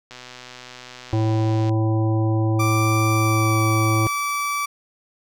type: click train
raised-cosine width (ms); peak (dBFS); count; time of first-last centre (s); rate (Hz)
0.2; -21; 199; 0.11-1.694; 125
type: harmonic tone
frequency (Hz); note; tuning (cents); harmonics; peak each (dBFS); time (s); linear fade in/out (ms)
110; A2; 0; 1 / 3 / 5 / 7 / 9; -18 / -23 / -31 / -32 / -36; 1.13-4.07; 0
type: tone with pitch glide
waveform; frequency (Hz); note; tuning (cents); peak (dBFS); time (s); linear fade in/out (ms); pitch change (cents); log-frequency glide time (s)
30% pulse; 1174.7 to 1155.9; D6 to D6; 0 to -28; -19; 2.59-4.66; 10; -28; 3.1-3.6
effects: none